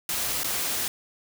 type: noise with dropouts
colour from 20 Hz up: white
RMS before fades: -28 dBFS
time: 0.09-0.88 s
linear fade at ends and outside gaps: 2 ms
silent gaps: 0.435-0.443 s
effects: none